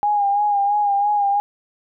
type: tone with vibrato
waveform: sine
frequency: 816 Hz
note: G#5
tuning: 31 cents flat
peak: -15 dBFS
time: 0.03-1.4 s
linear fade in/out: 0 ms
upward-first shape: sine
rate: 3 Hz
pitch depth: 40 cents each way
effects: none